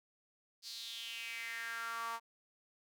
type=tone with high-pass filter sweep; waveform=sawtooth; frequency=230 Hz; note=A#3; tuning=23 cents flat; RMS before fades=-43 dBFS; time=0.62-2.2 s; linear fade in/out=50 ms; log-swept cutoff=4700 to 980 Hz; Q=5.1; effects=none